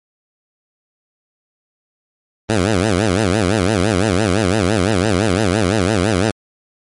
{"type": "tone with vibrato", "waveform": "10% pulse", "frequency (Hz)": 99.2, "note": "G2", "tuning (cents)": 21, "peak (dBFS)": -5, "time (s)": [2.49, 6.31], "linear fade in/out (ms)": 5, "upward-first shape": "sine", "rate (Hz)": 5.9, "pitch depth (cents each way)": 230, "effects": ["MP3 48 kbps"]}